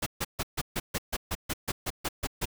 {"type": "noise bursts", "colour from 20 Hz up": "pink", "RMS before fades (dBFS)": -30, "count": 14, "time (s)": [0.02, 2.456], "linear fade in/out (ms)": 10, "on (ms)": 44, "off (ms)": 140, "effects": []}